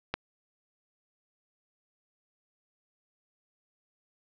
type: click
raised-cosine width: 0.3 ms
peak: -13 dBFS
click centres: 0.14 s
effects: low-pass 5000 Hz 12 dB/octave